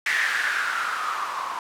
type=noise with low-pass filter sweep; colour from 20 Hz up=violet; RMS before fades=-26 dBFS; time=0.06-1.59 s; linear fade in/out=2 ms; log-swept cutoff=1900 to 1000 Hz; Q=5.9; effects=none